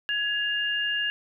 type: tone pair together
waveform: sine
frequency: 1674 / 2813 Hz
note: G#6 / F7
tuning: +13 / +12 cents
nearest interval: major sixth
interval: 899 cents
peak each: -27 dBFS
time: 0.09-1.1 s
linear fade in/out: 0 ms
effects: none